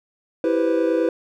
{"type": "chord", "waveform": "triangle", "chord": "C major seventh", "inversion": "first", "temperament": "equal", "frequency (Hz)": [329.6, 392, 493.9, 523.3], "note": ["E4", "G4", "B4", "C5"], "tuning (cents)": [0, 0, 0, 0], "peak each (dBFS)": [-19, -24, -19, -24], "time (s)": [0.44, 1.09], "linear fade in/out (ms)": 2, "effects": []}